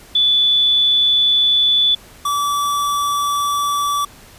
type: tone pair in turn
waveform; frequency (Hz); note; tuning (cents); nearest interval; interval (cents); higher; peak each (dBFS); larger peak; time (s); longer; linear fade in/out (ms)
sine / square; 3468 / 1154.1; A7 / D6; -26 / -31; octave + perfect fifth; 1905; first; -11 / -17; first; 0.15-1.95 / 2.25-4.05; neither; 5
effects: pink hiss -43 dBFS RMS until 4.38 s + resampled to 32000 Hz